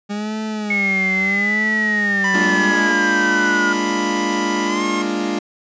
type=tone with vibrato; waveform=40% pulse; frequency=203 Hz; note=G#3; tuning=39 cents flat; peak=-21 dBFS; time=0.09-2.93 s; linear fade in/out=20 ms; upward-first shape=sine; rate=0.75 Hz; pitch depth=120 cents each way
type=linear sweep; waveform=sine; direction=down; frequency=2196 to 1422 Hz; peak=-16 dBFS; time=0.7-3.73 s; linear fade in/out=5 ms
type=tone with pitch glide; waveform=25% pulse; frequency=987.8 to 1071 Hz; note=B5 to C6; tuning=0 to +40 cents; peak=-18 dBFS; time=2.24-5.02 s; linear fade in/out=2 ms; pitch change=+140 cents; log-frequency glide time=4.66-4.84 s
type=chord; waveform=40% pulse; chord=Bb dominant seventh; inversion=third; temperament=equal; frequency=207.7 / 233.1 / 293.7 / 349.2 Hz; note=Ab3 / Bb3 / D4 / F4; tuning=0 / 0 / 0 / 0 cents; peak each=-24 / -27 / -23 / -23 dBFS; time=2.34-5.39 s; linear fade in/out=5 ms
effects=resampled to 16000 Hz